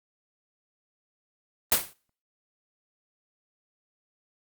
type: noise with exponential decay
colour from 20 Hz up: white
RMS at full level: -17 dBFS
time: 1.72-1.93 s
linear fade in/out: 0 ms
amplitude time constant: 45 ms
effects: noise-tail reverb RT60 0.5 s tail -26 dB re dry + Opus 24 kbps